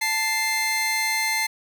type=tone pair together; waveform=sawtooth; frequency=880 / 2093 Hz; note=A5 / C7; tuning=0 / 0 cents; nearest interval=octave + minor third; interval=1500 cents; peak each=-24 / -19 dBFS; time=0.01-1.47 s; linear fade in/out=10 ms; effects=none